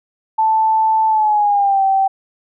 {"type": "tone with pitch glide", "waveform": "sine", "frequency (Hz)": [880, 775], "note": ["A5", "G5"], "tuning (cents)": [0, -20], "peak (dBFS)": -11, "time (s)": [0.38, 2.08], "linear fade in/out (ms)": 10, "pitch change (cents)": -220, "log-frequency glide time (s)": [1.08, 1.83], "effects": []}